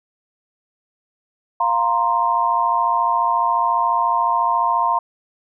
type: chord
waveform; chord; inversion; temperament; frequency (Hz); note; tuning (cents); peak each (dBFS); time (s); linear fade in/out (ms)
sine; F suspended fourth; none; equal; 698.5 / 932.3 / 1046.5; F5 / Bb5 / C6; 0 / 0 / 0; -23 / -18 / -19; 1.6-4.99; 5
effects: none